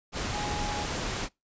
sine tone in noise, 830.6 Hz, G#5, in tune, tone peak -34 dBFS, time 0.31-0.87 s, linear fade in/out 50 ms, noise pink, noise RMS -32 dBFS, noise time 0.12-1.29 s, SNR -5 dB, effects noise-tail reverb RT60 0.2 s tail -24 dB re dry + resampled to 16000 Hz

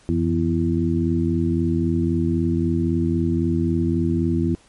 harmonic tone with a mistuned harmonic, 83.8 Hz, E2, 29 cents sharp, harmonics 1 / 2 / 3 / 4, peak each -23 / -23 / -23 / -23 dBFS, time 0.09-4.55 s, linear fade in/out 0 ms, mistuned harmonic 1, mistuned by +120 cents, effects pink hiss -54 dBFS RMS until 4.68 s + MP3 48 kbps

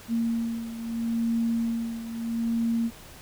sine beating tone pair, 230.2 / 230.96 Hz, A#3 / A#3, -22 / -16 cents, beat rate 0.76 Hz, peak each -26 / -31 dBFS, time 0.08-2.91 s, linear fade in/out 50 ms, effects pink hiss -47 dBFS RMS until 3.21 s

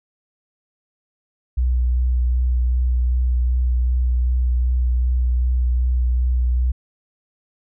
sine tone with vibrato, 61.74 Hz, B1, in tune, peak -15 dBFS, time 1.57-6.72 s, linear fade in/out 10 ms, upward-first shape sine, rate 2.6 Hz, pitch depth 17 cents each way, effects none

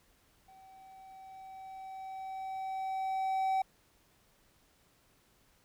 triangle tone with level ramp, 765 Hz, G5, 42 cents flat, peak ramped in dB -53 to -25 dBFS, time 0.48-3.62 s, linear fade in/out 5 ms, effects pink hiss -68 dBFS RMS until 5.64 s

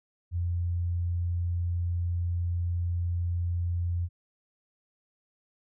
sine tone, 86.9 Hz, F2, 8 cents flat, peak -26 dBFS, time 0.31-4.09 s, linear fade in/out 50 ms, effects none

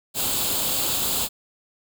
white noise with comb filter, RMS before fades -24 dBFS, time 0.14-1.29 s, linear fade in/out 50 ms, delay 0.26 ms, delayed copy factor +0.65, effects none

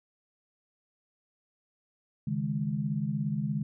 sine chord, C# suspended second, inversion none, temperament equal, 138.59 / 155.56 / 207.7 Hz, C#3 / D#3 / G#3, 0 / 0 / 0 cents, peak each -33 / -32 / -32 dBFS, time 2.27-3.63 s, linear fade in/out 5 ms, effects none

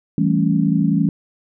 sine chord, A dominant seventh, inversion second, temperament equal, 164.81 / 196 / 220 / 277.2 Hz, E3 / G3 / A3 / C#4, 0 / 0 / 0 / 0 cents, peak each -18 / -19 / -21 / -20 dBFS, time 0.18-1.09 s, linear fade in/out 2 ms, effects none

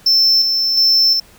triangle tone with tremolo, 5330 Hz, E8, 18 cents sharp, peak -8 dBFS, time 0.06-1.2 s, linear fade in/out 5 ms, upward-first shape square, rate 1.4 Hz, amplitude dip 40%, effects pink hiss -46 dBFS RMS until 1.38 s

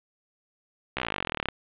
slowing click train, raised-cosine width 0.3 ms, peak -11 dBFS, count 25, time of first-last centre 0.97-1.486 s, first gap 15 ms, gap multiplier 1.03, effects resampled to 8000 Hz + 7-bit

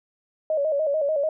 sine tone with vibrato, 595 Hz, D5, 22 cents sharp, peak -20 dBFS, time 0.5-1.29 s, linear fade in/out 2 ms, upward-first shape square, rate 6.8 Hz, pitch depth 91 cents each way, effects none

